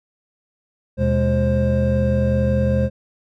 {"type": "tone cluster", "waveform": "triangle", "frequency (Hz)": [79, 124.1, 206.2, 528], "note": ["D#2", "B2", "G#3", "C5"], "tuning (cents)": [27, 9, -12, 16], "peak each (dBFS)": -19, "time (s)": [0.97, 2.9], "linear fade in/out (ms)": 50, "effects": []}